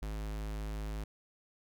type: tone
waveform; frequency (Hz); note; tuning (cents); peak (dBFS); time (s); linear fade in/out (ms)
square; 52.7; G#1; +26; -37; 0.02-1.04; 5
effects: none